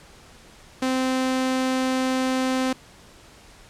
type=tone; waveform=sawtooth; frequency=259.4 Hz; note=C4; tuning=15 cents flat; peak=-17 dBFS; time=0.82-2.73 s; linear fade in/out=5 ms; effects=pink hiss -49 dBFS RMS until 3.69 s + low-pass 9000 Hz 12 dB/octave